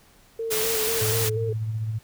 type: tone with vibrato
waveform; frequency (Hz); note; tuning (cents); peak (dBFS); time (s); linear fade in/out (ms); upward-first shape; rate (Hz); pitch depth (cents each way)
sine; 444.4; A4; +17; -26; 0.39-1.53; 5; square; 4.1; 37
type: noise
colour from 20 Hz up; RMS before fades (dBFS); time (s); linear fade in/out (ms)
white; -26; 0.5-1.3; 20
type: tone with tremolo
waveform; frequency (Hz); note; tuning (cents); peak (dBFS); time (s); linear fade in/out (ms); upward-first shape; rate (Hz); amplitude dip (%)
sine; 110; A2; 0; -23; 1.01-1.99; 10; triangle; 15; 45
effects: pink hiss -56 dBFS RMS until 2.03 s